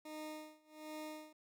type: tone with tremolo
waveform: 20% pulse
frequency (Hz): 307.9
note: D#4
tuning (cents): -18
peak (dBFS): -39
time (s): 0.05-1.33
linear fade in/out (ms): 5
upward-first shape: sine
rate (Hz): 1.3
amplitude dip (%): 95
effects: none